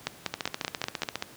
two click trains, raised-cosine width 0.2 ms, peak -12 / -10 dBFS, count 14 / 6, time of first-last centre 0.34-1.224 / 0.07-1.033 s, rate 14.7 / 5.19 Hz, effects pink hiss -50 dBFS RMS until 1.36 s + high-pass 100 Hz 12 dB/octave

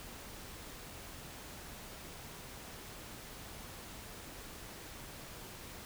silence, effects pink hiss -49 dBFS RMS until 5.85 s

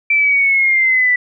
sine linear sweep, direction down, 2340 to 1967 Hz, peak -10 dBFS, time 0.1-1.16 s, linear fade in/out 5 ms, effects none

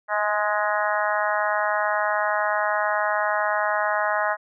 harmonic tone with a mistuned harmonic, 209 Hz, G#3, 11 cents sharp, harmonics 3 / 4 / 5 / 6 / 7 / 8 / 9, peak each -26 / -27 / -28 / -29 / -29 / -30 / -31 dBFS, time 0.08-4.37 s, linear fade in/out 50 ms, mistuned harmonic 3, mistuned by +17 cents, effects none

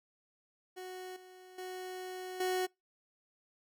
30% pulse tone with level steps, 369 Hz, F#4, 5 cents flat, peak -40 / -50 / -38 / -28 dBFS, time 0.76-2.67 s, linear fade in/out 20 ms, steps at 1.16 / 1.58 / 2.4 s, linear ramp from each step 5 ms, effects noise-tail reverb RT60 0.2 s tail -26 dB re dry

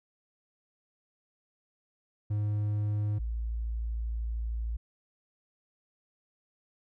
triangle / sine tone pair in turn, 104.6 / 56.51 Hz, G#2 / A1, +13 / +47 cents, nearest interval major seventh, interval 1066 cents, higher first, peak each -25 / -30 dBFS, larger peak first, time 2.3-3.19 / 3.19-4.77 s, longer second, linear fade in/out 10 ms, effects none

